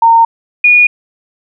sine tone pair in turn, 917 / 2448 Hz, A#5 / D#7, -29 / -29 cents, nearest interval octave + perfect fourth, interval 1700 cents, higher second, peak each -3 dBFS, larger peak neither, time 0.02-0.25 / 0.64-0.87 s, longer neither, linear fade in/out 5 ms, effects none

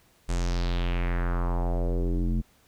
square tone with low-pass filter sweep, 43.65 Hz, F1, in tune, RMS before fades -26 dBFS, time 0.28-2.42 s, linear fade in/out 20 ms, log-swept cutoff 8300 to 210 Hz, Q 2.7, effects pink hiss -62 dBFS RMS until 2.67 s

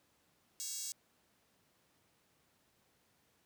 5% pulse tone with high-pass filter, 554.4 Hz, C#5, in tune, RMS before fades -42 dBFS, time 0.6-0.92 s, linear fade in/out 0 ms, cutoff 7400 Hz, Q 1.5, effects pink hiss -73 dBFS RMS until 3.45 s + high-pass 100 Hz 12 dB/octave

